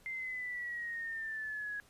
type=exponential sweep; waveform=sine; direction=down; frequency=2094 to 1661.2 Hz; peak=-37 dBFS; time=0.06-1.8 s; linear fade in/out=0 ms; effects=pink hiss -64 dBFS RMS until 1.89 s + resampled to 32000 Hz